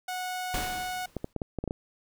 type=tone; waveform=sawtooth; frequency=734 Hz; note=F#5; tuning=14 cents flat; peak=-28 dBFS; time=0.08-1.06 s; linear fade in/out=5 ms
type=noise with exponential decay; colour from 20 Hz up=pink; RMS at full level=-31 dBFS; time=0.54-1.33 s; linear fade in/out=2 ms; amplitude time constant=170 ms
type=clicks; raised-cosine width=2 ms; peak=-18 dBFS; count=8; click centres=1.167 / 1.244 / 1.363 / 1.418 / 1.587 / 1.64 / 1.677 / 1.709 s
effects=none